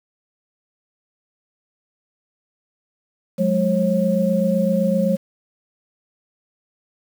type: tone cluster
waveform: sine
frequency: 182.2 / 210 / 541 Hz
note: F#3 / G#3 / C#5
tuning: -26 / +19 / -42 cents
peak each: -20 dBFS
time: 3.38-5.17 s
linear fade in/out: 20 ms
effects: 7-bit